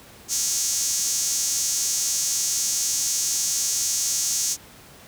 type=tone with high-pass filter; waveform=sawtooth; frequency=276 Hz; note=C#4; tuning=7 cents flat; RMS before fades=-24 dBFS; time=0.28-4.57 s; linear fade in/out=50 ms; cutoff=6300 Hz; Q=3.8; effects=pink hiss -47 dBFS RMS until 5.07 s + high-pass 60 Hz 12 dB/octave